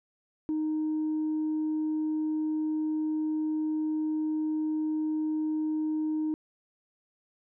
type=tone; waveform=sine; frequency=310 Hz; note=D#4; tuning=6 cents flat; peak=-25 dBFS; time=0.49-6.34 s; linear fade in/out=0 ms; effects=tanh soft clip ceiling -24 dBFS